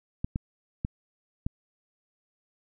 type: clicks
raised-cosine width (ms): 5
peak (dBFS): -16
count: 4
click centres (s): 0.245 / 0.359 / 0.849 / 1.465
effects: none